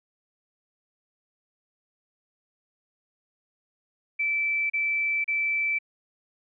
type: tone bursts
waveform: sine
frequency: 2323 Hz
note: D7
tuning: 20 cents flat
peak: -23 dBFS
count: 3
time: 4.19-5.788 s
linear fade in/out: 10 ms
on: 510 ms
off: 34 ms
effects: none